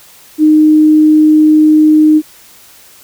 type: tone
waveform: sine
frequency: 307.8 Hz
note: D#4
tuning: 19 cents flat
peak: -3 dBFS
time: 0.38-2.22 s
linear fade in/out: 50 ms
effects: white hiss -40 dBFS RMS until 3.03 s

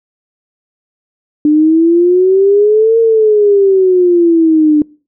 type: exponential two-way sweep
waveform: sine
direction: up then down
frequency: 296.5 to 459.5 to 296.5 Hz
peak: -5 dBFS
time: 1.45-4.82 s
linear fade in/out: 2 ms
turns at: 2.99 s
effects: noise-tail reverb RT60 0.4 s tail -26 dB re dry

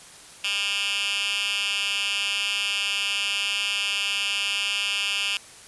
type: tone with high-pass filter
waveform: 10% pulse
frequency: 200.9 Hz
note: G3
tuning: 43 cents sharp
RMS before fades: -26 dBFS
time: 0.44-5.37 s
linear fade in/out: 2 ms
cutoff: 2600 Hz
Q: 3.7
effects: white hiss -46 dBFS RMS until 5.67 s + resampled to 24000 Hz

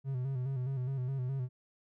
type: tone with vibrato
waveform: triangle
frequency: 130.81 Hz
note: C3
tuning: in tune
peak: -30 dBFS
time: 0.04-1.49 s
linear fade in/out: 50 ms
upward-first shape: square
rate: 4.8 Hz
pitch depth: 66 cents each way
effects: none

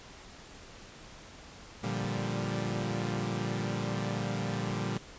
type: chord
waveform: sawtooth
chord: G minor seventh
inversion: first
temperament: equal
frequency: 116.54 / 146.83 / 174.61 / 196 Hz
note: Bb2 / D3 / F3 / G3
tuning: 0 / 0 / 0 / 0 cents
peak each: -31 / -34 / -35 / -32 dBFS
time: 1.83-4.98 s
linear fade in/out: 10 ms
effects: pink hiss -50 dBFS RMS until 5.18 s + resampled to 16000 Hz

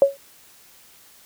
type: tone with exponential decay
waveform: sine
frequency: 554.4 Hz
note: C#5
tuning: in tune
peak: -6 dBFS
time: 0.02-0.17 s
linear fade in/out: 1 ms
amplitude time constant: 31 ms
effects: white hiss -51 dBFS RMS until 1.25 s

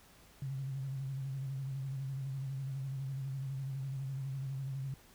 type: tone with vibrato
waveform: sine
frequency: 134.9 Hz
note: C#3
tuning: 47 cents flat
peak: -36 dBFS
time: 0.42-4.94 s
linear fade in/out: 2 ms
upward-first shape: square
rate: 12 Hz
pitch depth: 40 cents each way
effects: added 53 Hz sine -69 dBFS peak until 5.14 s + pink hiss -61 dBFS RMS until 5.14 s

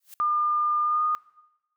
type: noise with exponential growth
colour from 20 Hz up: blue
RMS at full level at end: -40 dBFS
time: 0-0.14 s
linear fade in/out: 2 ms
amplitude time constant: 30 ms
type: tone with pitch glide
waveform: sine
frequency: 1205 to 1227.5 Hz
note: D6 to D#6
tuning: +44 to -24 cents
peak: -21 dBFS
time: 0.2-1.15 s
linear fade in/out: 0 ms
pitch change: +32 cents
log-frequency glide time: 0.83-1.03 s
effects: noise-tail reverb RT60 1.0 s tail -22 dB re dry

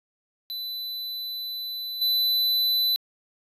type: tone with level steps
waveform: square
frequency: 4000 Hz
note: B7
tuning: 21 cents sharp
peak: -31 / -21 dBFS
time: 0.5-2.96 s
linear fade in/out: 0 ms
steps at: 2.01 s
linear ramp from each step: 10 ms
effects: resampled to 32000 Hz

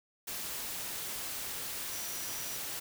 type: tone in noise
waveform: sine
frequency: 5840 Hz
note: F#8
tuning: 24 cents flat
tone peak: -45 dBFS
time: 1.91-2.57 s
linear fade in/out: 10 ms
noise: white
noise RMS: -39 dBFS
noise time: 0.27-2.8 s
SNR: -9 dB
effects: none

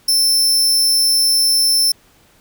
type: tone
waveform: sawtooth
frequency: 5330 Hz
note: E8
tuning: 18 cents sharp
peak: -9 dBFS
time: 0.08-1.92 s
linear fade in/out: 5 ms
effects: pink hiss -52 dBFS RMS until 2.4 s

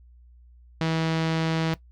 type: tone with low-pass filter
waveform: sawtooth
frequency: 161.8 Hz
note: E3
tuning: 32 cents flat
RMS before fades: -25 dBFS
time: 0.81-1.74 s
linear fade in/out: 0 ms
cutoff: 4300 Hz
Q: 1.3
effects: noise-tail reverb RT60 0.1 s tail -17 dB re dry + added 60 Hz sine -49 dBFS peak until 1.91 s

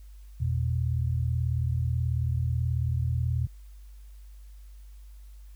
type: tone pair together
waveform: sine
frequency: 83.8 / 122.21 Hz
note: E2 / B2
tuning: +29 / -18 cents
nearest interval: perfect fifth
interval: 653 cents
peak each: -27 dBFS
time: 0.4-3.47 s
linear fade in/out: 10 ms
effects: added 50 Hz sine -44 dBFS peak until 5.55 s + white hiss -65 dBFS RMS until 5.55 s

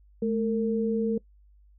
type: tone pair together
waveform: sine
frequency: 215.4 / 456.4 Hz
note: A3 / A#4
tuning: -37 / -37 cents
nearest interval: octave + minor second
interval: 1300 cents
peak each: -26 dBFS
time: 0.22-1.18 s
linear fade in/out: 5 ms
effects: noise-tail reverb RT60 0.1 s tail -22 dB re dry + added 50 Hz sine -54 dBFS peak until 1.78 s

